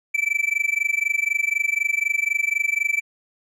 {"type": "tone with amplitude modulation", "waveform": "triangle", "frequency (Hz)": 2322, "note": "D7", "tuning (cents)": -20, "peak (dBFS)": -14, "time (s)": [0.14, 3.01], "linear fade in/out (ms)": 10, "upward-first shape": "sine", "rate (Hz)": 24, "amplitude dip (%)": 95, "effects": []}